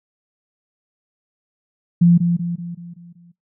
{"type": "tone with echo", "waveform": "sine", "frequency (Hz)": 172.4, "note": "F3", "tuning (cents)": -22, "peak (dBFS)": -8, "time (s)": [2.01, 2.18], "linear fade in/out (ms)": 10, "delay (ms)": 190, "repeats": 6, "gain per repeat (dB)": -6, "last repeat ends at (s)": 3.32, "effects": ["noise-tail reverb RT60 0.2 s tail -24 dB re dry"]}